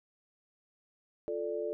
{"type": "chord", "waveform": "sine", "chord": "D minor", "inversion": "first", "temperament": "equal", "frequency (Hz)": [349.2, 440, 587.3], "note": ["F4", "A4", "D5"], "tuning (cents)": [0, 0, 0], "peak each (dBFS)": [-39, -35, -37], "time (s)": [1.28, 1.73], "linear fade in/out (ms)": 0, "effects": []}